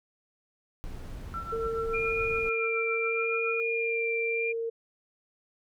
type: noise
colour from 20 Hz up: brown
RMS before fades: -40 dBFS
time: 0.84-2.49 s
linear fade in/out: 0 ms
type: tone with tremolo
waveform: sine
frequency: 1345 Hz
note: E6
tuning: 34 cents sharp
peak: -31 dBFS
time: 1.34-3.6 s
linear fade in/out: 0 ms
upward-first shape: triangle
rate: 7.1 Hz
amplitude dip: 80%
type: tone with pitch glide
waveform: sine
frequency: 453.7 to 458.4 Hz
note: A#4 to A#4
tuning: -47 to -29 cents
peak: -29 dBFS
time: 1.52-4.7 s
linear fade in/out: 10 ms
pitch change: +18 cents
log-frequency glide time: 2.56-3.46 s
type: tone with vibrato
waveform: sine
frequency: 2397 Hz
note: D7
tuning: 35 cents sharp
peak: -29 dBFS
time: 1.93-4.53 s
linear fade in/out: 20 ms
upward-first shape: sine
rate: 0.78 Hz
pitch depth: 27 cents each way
effects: none